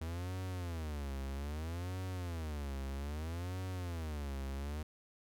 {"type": "tone with vibrato", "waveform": "45% pulse", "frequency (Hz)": 79.4, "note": "D#2", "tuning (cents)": 36, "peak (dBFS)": -38, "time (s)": [0.01, 4.83], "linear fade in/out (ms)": 5, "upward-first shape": "sine", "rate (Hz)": 0.62, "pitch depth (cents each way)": 280, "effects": []}